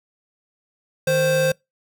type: tone pair together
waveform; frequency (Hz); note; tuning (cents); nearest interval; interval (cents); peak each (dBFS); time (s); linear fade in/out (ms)
square; 155.28 / 523.3; D#3 / C5; -3 / 0; octave + major sixth; 2103; -25 / -18; 1.07-1.52; 5
effects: noise-tail reverb RT60 0.2 s tail -25 dB re dry